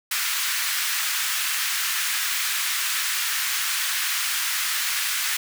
pink high-pass noise, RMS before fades -25 dBFS, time 0.11-5.37 s, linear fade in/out 5 ms, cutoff 1400 Hz, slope 24 dB/octave, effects none

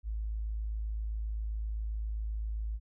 sine tone, 53.8 Hz, A1, 38 cents flat, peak -32 dBFS, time 0.03-2.8 s, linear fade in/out 50 ms, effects none

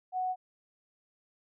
sine tone, 740 Hz, F#5, in tune, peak -29 dBFS, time 0.12-0.36 s, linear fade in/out 50 ms, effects none

